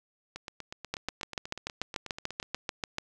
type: two click trains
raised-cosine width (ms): 0.2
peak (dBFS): -22 / -14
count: 19 / 15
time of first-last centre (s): 0.36-2.55 / 0.94-2.984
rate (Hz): 8.22 / 6.85
effects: none